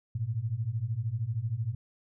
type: beating tone pair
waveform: sine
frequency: 105.6 / 118.6 Hz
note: G#2 / A#2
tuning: +29 / +30 cents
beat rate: 13 Hz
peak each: -33 / -31 dBFS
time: 0.15-1.75 s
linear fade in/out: 5 ms
effects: none